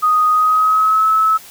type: tone with pitch glide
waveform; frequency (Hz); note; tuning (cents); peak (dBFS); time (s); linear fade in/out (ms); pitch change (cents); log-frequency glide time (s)
sine; 1244.5 to 1298.1; D#6 to E6; 0 to -27; -10; 0.02-1.38; 20; +73; 0.3-1.08
effects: white hiss -39 dBFS RMS until 1.5 s